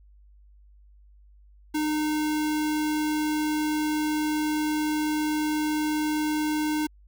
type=tone with sample-and-hold; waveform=sine; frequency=304.7 Hz; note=D#4; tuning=36 cents flat; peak=-23 dBFS; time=1.74-6.87 s; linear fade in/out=10 ms; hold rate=1225 Hz; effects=added 50 Hz sine -51 dBFS peak until 7.07 s